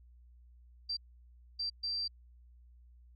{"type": "tone bursts at uneven times", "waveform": "sine", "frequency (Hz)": 4699, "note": "D8", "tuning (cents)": 0, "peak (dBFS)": -33, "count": 3, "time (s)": [[0.89, 0.97], [1.59, 1.7], [1.83, 2.08]], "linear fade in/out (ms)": 10, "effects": ["added 60 Hz sine -56 dBFS peak until 3.15 s"]}